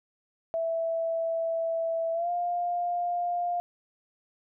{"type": "tone with pitch glide", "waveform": "sine", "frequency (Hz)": [659.3, 702.6], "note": ["E5", "F5"], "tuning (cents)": [0, 10], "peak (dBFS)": -26, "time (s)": [0.54, 3.6], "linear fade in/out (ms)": 0, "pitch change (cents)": 110, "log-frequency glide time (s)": [2.13, 2.3], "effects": []}